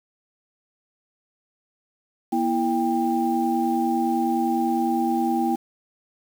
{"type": "tone cluster", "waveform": "sine", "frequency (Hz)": [239.7, 329.5, 793], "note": ["A#3", "E4", "G5"], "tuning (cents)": [48, -1, 20], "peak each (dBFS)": -24, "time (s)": [2.32, 5.56], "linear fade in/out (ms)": 10, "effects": ["7-bit"]}